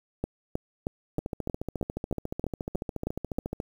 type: two click trains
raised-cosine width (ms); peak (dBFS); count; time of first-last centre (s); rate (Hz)
2; -15 / -18; 11 / 35; 0.24-3.385 / 1.19-3.601; 3.18 / 14.1
effects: 8-bit